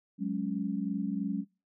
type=chord; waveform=sine; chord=F# suspended second; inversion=none; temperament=just; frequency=185 / 208.1 / 277.5 Hz; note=F#3 / G#3 / C#4; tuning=0 / +4 / +2 cents; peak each=-34 / -33 / -35 dBFS; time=0.18-1.45 s; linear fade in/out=50 ms; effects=noise-tail reverb RT60 0.3 s tail -24 dB re dry